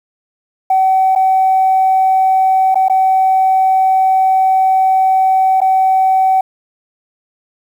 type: tone with dropouts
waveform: sine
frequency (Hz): 760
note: F#5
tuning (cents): +46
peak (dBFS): -7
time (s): 0.7-6.41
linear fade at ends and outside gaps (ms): 5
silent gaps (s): 1.152-1.159 / 2.745-2.755 / 2.884-2.897 / 5.605-5.615
effects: tanh soft clip ceiling -4 dBFS + 7-bit